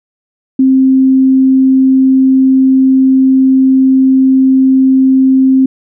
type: tone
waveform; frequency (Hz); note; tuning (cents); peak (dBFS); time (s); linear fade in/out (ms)
sine; 263.7; C4; +14; -4; 0.59-5.66; 5
effects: none